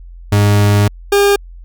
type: tone pair in turn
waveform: 40% pulse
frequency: 102.6 / 403.3 Hz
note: G#2 / G4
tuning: -21 / +49 cents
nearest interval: 2 octaves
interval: 2370 cents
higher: second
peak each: -7 dBFS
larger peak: neither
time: 0.32-0.88 / 1.12-1.36 s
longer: first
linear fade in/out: 5 ms
effects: added 43 Hz sine -31 dBFS peak until 1.64 s